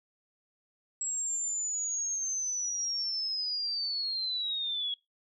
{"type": "linear sweep", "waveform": "sine", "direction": "down", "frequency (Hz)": [7700, 3322], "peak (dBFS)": -30, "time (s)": [1.01, 4.94], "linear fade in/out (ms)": 2, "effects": ["noise-tail reverb RT60 0.2 s tail -22 dB re dry"]}